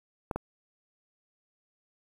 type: clicks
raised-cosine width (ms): 1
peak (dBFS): -17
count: 2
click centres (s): 0.312 / 0.36
effects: 8-bit